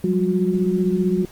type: tone cluster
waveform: sine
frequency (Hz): 180.4 / 195.9 / 363.3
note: F#3 / G3 / F#4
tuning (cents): -44 / -1 / -32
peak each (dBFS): -21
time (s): 0.04-1.25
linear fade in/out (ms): 2
effects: pink hiss -47 dBFS RMS until 1.31 s + Opus 24 kbps